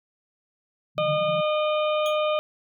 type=band-pass noise; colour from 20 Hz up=white; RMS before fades=-35 dBFS; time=0.95-1.42 s; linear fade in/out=20 ms; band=140 to 180 Hz; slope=96 dB/octave
type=harmonic tone; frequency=610 Hz; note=D#5; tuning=34 cents flat; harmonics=1 / 2 / 4 / 5 / 6; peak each=-22 / -28 / -34 / -36 / -38 dBFS; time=0.98-2.39 s; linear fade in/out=0 ms
type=tone with exponential decay; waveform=sawtooth; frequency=3289 Hz; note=G#7; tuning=18 cents flat; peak=-27 dBFS; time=2.06-2.19 s; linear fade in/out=0 ms; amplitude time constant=27 ms
effects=none